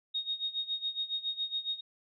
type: tone with tremolo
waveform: sine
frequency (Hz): 3729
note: A#7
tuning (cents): 0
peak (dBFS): -29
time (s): 0.14-1.81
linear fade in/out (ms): 10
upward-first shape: sine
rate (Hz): 7.2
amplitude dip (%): 85
effects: none